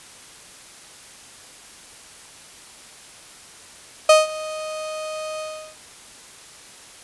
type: tone with ADSR envelope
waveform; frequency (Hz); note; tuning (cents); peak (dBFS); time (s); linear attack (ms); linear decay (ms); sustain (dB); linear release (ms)
35% pulse; 622.3; D#5; 0; -6; 4.09-5.76; 5; 170; -20; 360
effects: white hiss -44 dBFS RMS until 7.03 s + resampled to 24000 Hz